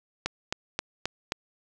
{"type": "click train", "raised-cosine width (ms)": 0.2, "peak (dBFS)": -10, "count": 5, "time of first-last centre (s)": [0.26, 1.321], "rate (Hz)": 3.77, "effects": ["resampled to 24000 Hz", "7-bit"]}